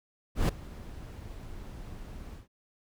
brown noise with ADSR envelope, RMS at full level -21 dBFS, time 0.35-2.48 s, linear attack 140 ms, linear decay 4 ms, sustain -22 dB, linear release 140 ms, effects none

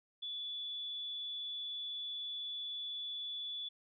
sine tone, 3446 Hz, A7, 37 cents flat, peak -39 dBFS, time 0.22-3.69 s, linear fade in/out 10 ms, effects none

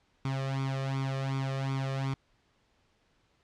sawtooth tone with flanger, 134.7 Hz, C#3, 49 cents flat, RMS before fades -32 dBFS, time 0.25-2.14 s, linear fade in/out 2 ms, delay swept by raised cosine 0.86 to 1.7 ms, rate 2.7 Hz, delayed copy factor +0.8, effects pink hiss -70 dBFS RMS until 3.43 s + low-pass 5000 Hz 12 dB/octave

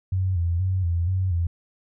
sine tone with vibrato, 89.4 Hz, F2, 41 cents sharp, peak -20 dBFS, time 0.12-1.47 s, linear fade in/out 5 ms, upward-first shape square, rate 2.1 Hz, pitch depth 81 cents each way, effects none

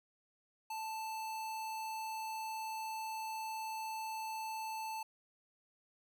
square tone, 881 Hz, A5, 2 cents sharp, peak -40 dBFS, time 0.7-5.03 s, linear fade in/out 5 ms, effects none

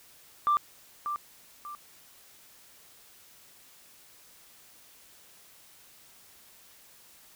sine tone with echo, 1181 Hz, D6, 9 cents sharp, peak -20 dBFS, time 0.47-0.57 s, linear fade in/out 0 ms, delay 590 ms, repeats 2, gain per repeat -9 dB, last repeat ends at 1.75 s, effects tanh soft clip ceiling -17 dBFS + white hiss -56 dBFS RMS until 7.35 s

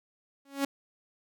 sawtooth tone with exponential growth, 277.2 Hz, C#4, in tune, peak -20 dBFS, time 0.45-0.65 s, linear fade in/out 5 ms, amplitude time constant 43 ms, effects none

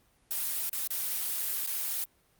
blue noise with dropouts, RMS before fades -32 dBFS, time 0.31-2.04 s, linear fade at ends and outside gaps 0 ms, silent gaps 0.694-0.73 / 0.872-0.906 / 1.663-1.674 s, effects pink hiss -67 dBFS RMS until 2.39 s + Opus 32 kbps

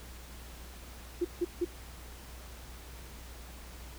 sine tone bursts, 349.2 Hz, F4, in tune, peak -26 dBFS, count 3, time 1.21-1.65 s, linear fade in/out 10 ms, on 40 ms, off 160 ms, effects added 60 Hz sine -47 dBFS peak until 3.98 s + pink hiss -51 dBFS RMS until 3.98 s

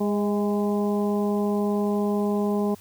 harmonic tone with a mistuned harmonic, 205.2 Hz, G#3, 21 cents flat, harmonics 1 / 2 / 3 / 4 / 5, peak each -23 / -26 / -33 / -34 / -37 dBFS, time 0-2.75 s, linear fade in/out 10 ms, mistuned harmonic 3, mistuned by +36 cents, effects added 94 Hz sine -52 dBFS peak until 2.8 s + white hiss -52 dBFS RMS until 2.8 s

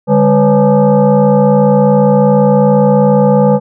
sine tone with frequency modulation, 146.83 Hz, D3, in tune, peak -5 dBFS, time 0.07-3.6 s, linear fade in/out 50 ms, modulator 351 Hz, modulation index 1.7, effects none

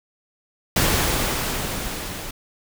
pink noise with level ramp, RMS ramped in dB -18 to -33 dBFS, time 0.76-2.31 s, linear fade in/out 5 ms, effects none

